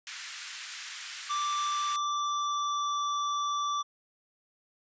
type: high-pass noise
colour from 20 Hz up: pink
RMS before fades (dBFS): -40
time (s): 0.07-1.96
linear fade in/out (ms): 0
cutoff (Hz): 1500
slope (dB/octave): 24
type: tone with pitch glide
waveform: square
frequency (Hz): 1174.7 to 1164.6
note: D6 to D6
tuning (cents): 0 to -15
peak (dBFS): -29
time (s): 1.29-3.83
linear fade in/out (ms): 20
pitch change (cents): -15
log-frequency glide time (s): 1.78-3.02
effects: resampled to 16000 Hz